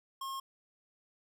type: tone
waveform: square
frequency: 1076 Hz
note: C6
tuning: 48 cents sharp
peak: -38 dBFS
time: 0.21-0.4 s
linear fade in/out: 5 ms
effects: none